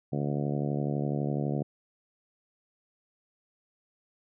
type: harmonic tone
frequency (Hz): 72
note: D2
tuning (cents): -34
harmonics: 2 / 3 / 4 / 5 / 6 / 7 / 8 / 9 / 10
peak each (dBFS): -30 / -34 / -36 / -38 / -40 / -41 / -42 / -43 / -44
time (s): 0.12-1.63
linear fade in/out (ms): 10
effects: none